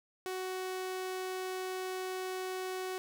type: tone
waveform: sawtooth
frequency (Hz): 372.5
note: F#4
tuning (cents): +12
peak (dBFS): -32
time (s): 0.26-2.98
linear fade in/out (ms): 0
effects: none